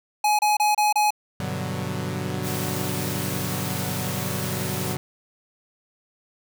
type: tone bursts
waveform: square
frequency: 841 Hz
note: G#5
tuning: 22 cents sharp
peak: -18 dBFS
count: 5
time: 0.24-1.106 s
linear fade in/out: 5 ms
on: 150 ms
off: 29 ms
type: chord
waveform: sawtooth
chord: G major seventh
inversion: none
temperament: equal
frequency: 98 / 123.47 / 146.83 / 185 Hz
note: G2 / B2 / D3 / F#3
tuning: 0 / 0 / 0 / 0 cents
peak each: -29 / -28 / -28 / -27 dBFS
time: 1.4-4.97 s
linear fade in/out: 0 ms
type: high-pass noise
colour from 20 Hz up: white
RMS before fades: -33 dBFS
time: 2.42-4.97 s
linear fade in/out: 50 ms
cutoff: 160 Hz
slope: 48 dB/octave
effects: none